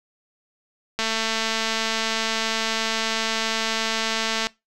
click train, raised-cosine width 0.2 ms, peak -7 dBFS, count 777, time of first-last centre 0.99-4.47 s, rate 223 Hz, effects noise-tail reverb RT60 0.2 s tail -21 dB re dry

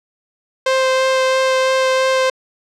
sawtooth tone with vibrato, 523.3 Hz, C5, in tune, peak -9 dBFS, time 0.66-2.3 s, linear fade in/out 5 ms, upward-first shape sine, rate 3 Hz, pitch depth 8 cents each way, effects low-pass 6000 Hz 12 dB/octave

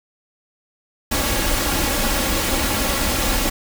pink noise with comb filter, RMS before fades -20 dBFS, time 1.11-3.5 s, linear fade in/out 10 ms, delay 3.6 ms, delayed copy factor +0.55, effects none

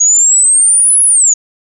sine exponential two-way sweep, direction up then down, 6645 to 10548 to 6645 Hz, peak -5 dBFS, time 0-1.34 s, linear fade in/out 10 ms, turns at 1.04 s, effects none

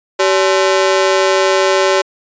sawtooth ring-modulated tone, 477.2 Hz, A#4, 41 cents sharp, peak -3 dBFS, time 0.19-2.02 s, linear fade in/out 10 ms, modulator 93.7 Hz, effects resampled to 16000 Hz

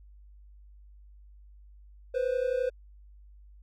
triangle tone pair together, 491.7 / 523.3 Hz, B4 / C5, -8 / 0 cents, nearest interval minor second, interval 108 cents, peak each -27 dBFS, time 2.14-2.7 s, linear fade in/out 10 ms, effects added 50 Hz sine -50 dBFS peak until 3.62 s

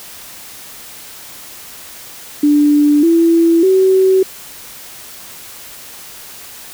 sine tone with pitch steps, 293.7 / 333.5 / 378.7 Hz, D4 / E4 / F#4, 0 / +20 / +40 cents, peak -7 dBFS, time 2.43-4.23 s, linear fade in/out 5 ms, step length 600 ms, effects white hiss -34 dBFS RMS until 6.73 s

